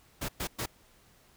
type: noise bursts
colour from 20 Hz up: pink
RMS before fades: -34 dBFS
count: 3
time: 0.21-0.661 s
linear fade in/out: 10 ms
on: 77 ms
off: 110 ms
effects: pink hiss -62 dBFS RMS until 1.36 s